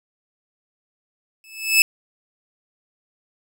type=tone with exponential growth; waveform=sawtooth; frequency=2612 Hz; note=E7; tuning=17 cents flat; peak=-5 dBFS; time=1.44-1.82 s; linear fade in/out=1 ms; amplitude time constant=82 ms; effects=none